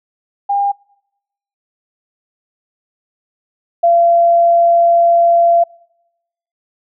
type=tone pair in turn; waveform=sine; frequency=804 / 683.5 Hz; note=G5 / F5; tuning=+44 / -37 cents; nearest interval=minor third; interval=281 cents; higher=first; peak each=-12 / -7 dBFS; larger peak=second; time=0.49-0.72 / 3.83-5.64 s; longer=second; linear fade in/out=10 ms; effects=noise-tail reverb RT60 0.9 s tail -26 dB re dry